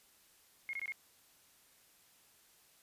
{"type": "tone bursts", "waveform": "sine", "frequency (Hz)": 2154, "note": "C7", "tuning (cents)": 50, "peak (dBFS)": -37, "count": 4, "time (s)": [0.69, 0.921], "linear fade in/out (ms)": 0, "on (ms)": 42, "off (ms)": 21, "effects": ["white hiss -66 dBFS RMS until 2.82 s", "resampled to 32000 Hz"]}